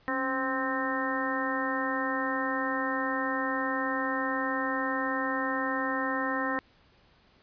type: harmonic tone with a mistuned harmonic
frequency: 261.6 Hz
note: C4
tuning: in tune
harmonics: 1 / 2 / 3 / 4 / 5 / 6 / 7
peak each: -33 / -35 / -38 / -34 / -37 / -39 / -33 dBFS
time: 0.08-6.59 s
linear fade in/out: 0 ms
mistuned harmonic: 1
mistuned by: +67 cents
effects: pink hiss -62 dBFS RMS until 7.42 s + resampled to 11025 Hz